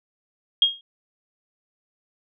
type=tone with exponential decay; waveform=sine; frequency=3255 Hz; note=G#7; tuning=36 cents flat; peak=-10 dBFS; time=0.62-0.81 s; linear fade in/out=2 ms; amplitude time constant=40 ms; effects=none